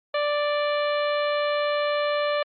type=harmonic tone; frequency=587.3 Hz; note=D5; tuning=in tune; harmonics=1 / 2 / 3 / 4 / 5 / 6 / 7; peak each=-23 / -29 / -33 / -35 / -37 / -39 / -40 dBFS; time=0.14-2.43 s; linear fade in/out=5 ms; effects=Opus 48 kbps